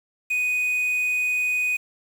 triangle tone with quantisation, 2489 Hz, D#7, in tune, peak -19 dBFS, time 0.3-1.77 s, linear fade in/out 10 ms, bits 7, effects none

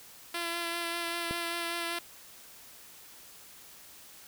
5% pulse tone with vibrato, 340 Hz, F4, 46 cents flat, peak -21 dBFS, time 0.34-1.99 s, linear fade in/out 5 ms, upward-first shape sine, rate 5.1 Hz, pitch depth 16 cents each way
click, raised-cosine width 2 ms, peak -22 dBFS, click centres 1.31 s
effects white hiss -52 dBFS RMS until 4.27 s

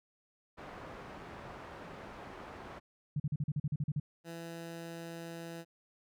white low-pass noise, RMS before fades -48 dBFS, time 0.57-2.8 s, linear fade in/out 20 ms, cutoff 1100 Hz, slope 12 dB/octave
sine tone bursts, 146.83 Hz, D3, in tune, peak -30 dBFS, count 11, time 3.16-3.999 s, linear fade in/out 5 ms, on 39 ms, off 41 ms
15% pulse tone, 167.2 Hz, E3, 25 cents sharp, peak -36 dBFS, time 4.24-5.65 s, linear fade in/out 50 ms
effects none

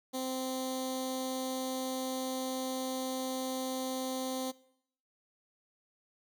10% pulse tone with notch filter, 259.8 Hz, C4, 12 cents flat, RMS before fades -36 dBFS, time 0.13-4.52 s, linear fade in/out 20 ms, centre 1500 Hz, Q 0.53, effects noise-tail reverb RT60 0.7 s tail -21 dB re dry

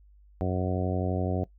harmonic tone, 91.9 Hz, F#2, 11 cents flat, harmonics 1 / 2 / 3 / 4 / 5 / 6 / 7 / 8, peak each -29 / -32 / -34 / -35 / -36 / -37 / -37 / -38 dBFS, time 0.41-1.44 s, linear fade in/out 0 ms, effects noise-tail reverb RT60 0.1 s tail -19 dB re dry + added 50 Hz sine -53 dBFS peak until 1.58 s

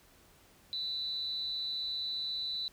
sine tone with amplitude modulation, 3974 Hz, B7, 10 cents sharp, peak -31 dBFS, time 0.73-2.68 s, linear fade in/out 0 ms, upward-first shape sine, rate 265 Hz, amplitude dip 55%, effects pink hiss -62 dBFS RMS until 2.72 s

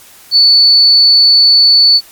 sine tone, 4470 Hz, C#8, 14 cents sharp, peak -3 dBFS, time 0.31-2.01 s, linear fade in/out 50 ms, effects white hiss -39 dBFS RMS until 2.11 s + MP3 96 kbps

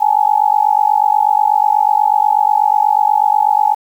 sine tone with amplitude modulation, 844 Hz, G#5, 28 cents sharp, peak -5 dBFS, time 0-3.75 s, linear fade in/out 20 ms, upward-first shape sine, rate 48.2 Hz, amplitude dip 100%, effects 7-bit

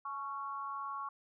sine tone with amplitude modulation, 1108.7 Hz, C#6, in tune, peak -34 dBFS, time 0.05-1.09 s, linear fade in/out 5 ms, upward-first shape sine, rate 258 Hz, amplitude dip 80%, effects none

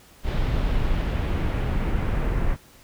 brown noise with low-pass filter sweep, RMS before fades -23 dBFS, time 0.23-2.57 s, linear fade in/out 50 ms, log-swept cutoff 3800 to 2000 Hz, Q 1.2, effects pink hiss -52 dBFS RMS until 2.83 s

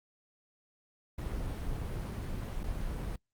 brown noise with dropouts, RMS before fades -36 dBFS, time 1.18-3.16 s, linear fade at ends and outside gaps 5 ms, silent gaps 2.634-2.638 s, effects noise-tail reverb RT60 0.1 s tail -25 dB re dry + Opus 32 kbps

